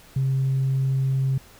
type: tone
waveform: sine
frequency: 133.7 Hz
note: C3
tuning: 38 cents sharp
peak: -18 dBFS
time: 0.16-1.38 s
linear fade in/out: 5 ms
effects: tanh soft clip ceiling -16 dBFS + pink hiss -50 dBFS RMS until 1.59 s